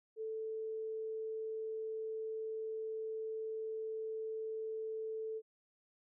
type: tone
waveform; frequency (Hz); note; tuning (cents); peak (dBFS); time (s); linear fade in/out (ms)
sine; 440.5; A4; +2; -38; 0.16-5.42; 50
effects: none